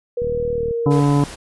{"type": "tone with pitch glide", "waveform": "sine", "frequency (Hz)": [481.7, 466.4], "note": ["B4", "A#4"], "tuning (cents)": [-43, 1], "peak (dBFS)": -19, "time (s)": [0.17, 1], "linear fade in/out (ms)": 5, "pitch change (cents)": -56, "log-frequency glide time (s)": [0.54, 0.62]}
{"type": "click train", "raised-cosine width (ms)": 5, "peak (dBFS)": -18, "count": 20, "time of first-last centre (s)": [0.22, 0.71], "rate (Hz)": 38.8}
{"type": "harmonic tone", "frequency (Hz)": 143.4, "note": "D3", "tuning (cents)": -41, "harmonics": [1, 2, 3, 4, 5, 6, 7, 9], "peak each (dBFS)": [-15, -17, -25, -32, -29, -34, -26, -39], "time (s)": [0.86, 1.24], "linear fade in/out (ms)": 2}
{"type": "noise", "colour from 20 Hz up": "pink", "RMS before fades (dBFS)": -34, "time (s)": [0.9, 1.36], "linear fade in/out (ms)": 20}
{"effects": ["resampled to 24000 Hz"]}